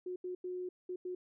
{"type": "tone bursts at uneven times", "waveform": "sine", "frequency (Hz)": 363.2, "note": "F#4", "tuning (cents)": -32, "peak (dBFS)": -37, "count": 5, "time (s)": [[0.06, 0.16], [0.24, 0.35], [0.44, 0.69], [0.89, 0.96], [1.05, 1.15]], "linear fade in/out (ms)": 5, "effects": []}